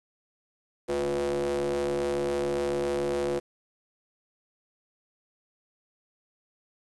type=ring-modulated tone; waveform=45% pulse; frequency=70.7 Hz; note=C#2; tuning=35 cents sharp; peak=-23 dBFS; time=0.88-3.4 s; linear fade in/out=20 ms; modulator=426 Hz; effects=resampled to 24000 Hz + 9-bit